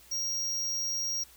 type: tone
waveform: square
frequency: 5630 Hz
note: F8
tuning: 13 cents sharp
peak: -30 dBFS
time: 0.11-1.24 s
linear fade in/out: 10 ms
effects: added 60 Hz sine -62 dBFS peak until 1.36 s + white hiss -56 dBFS RMS until 1.36 s